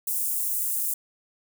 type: high-pass noise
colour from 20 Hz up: white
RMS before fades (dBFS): -27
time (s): 0.07-0.94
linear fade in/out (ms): 5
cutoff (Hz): 8400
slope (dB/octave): 24
effects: none